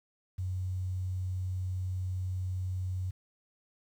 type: tone with quantisation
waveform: sine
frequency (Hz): 92.5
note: F#2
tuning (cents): 0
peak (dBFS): -31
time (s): 0.38-3.11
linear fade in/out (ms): 10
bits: 10
effects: none